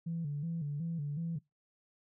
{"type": "tone with vibrato", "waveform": "sine", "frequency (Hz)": 155.5, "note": "D#3", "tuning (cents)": -1, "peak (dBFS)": -33, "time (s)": [0.06, 1.39], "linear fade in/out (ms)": 10, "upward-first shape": "square", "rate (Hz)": 2.7, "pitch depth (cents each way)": 120, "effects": ["noise-tail reverb RT60 0.2 s tail -23 dB re dry", "tanh soft clip ceiling -29 dBFS"]}